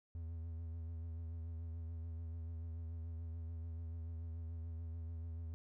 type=tone with vibrato; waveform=triangle; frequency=82.41 Hz; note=E2; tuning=in tune; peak=-40 dBFS; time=0.15-5.54 s; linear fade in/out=0 ms; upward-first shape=triangle; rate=6.9 Hz; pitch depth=48 cents each way; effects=none